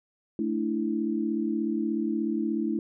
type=chord; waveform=sine; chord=A suspended fourth; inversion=none; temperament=just; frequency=220 / 293.3 / 330 Hz; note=A3 / D4 / E4; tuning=0 / -2 / +2 cents; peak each=-29 / -31 / -29 dBFS; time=0.39-2.79 s; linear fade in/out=2 ms; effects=none